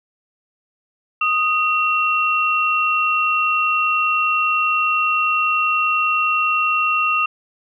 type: tone pair together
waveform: sine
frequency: 1244.5 / 2725 Hz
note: D#6 / F7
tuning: 0 / -43 cents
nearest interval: octave + major second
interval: 1357 cents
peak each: -18 dBFS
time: 1.21-7.26 s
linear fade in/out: 5 ms
effects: none